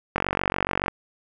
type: click train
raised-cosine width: 0.5 ms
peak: -7 dBFS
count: 35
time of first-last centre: 0.16-0.882 s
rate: 47.1 Hz
effects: none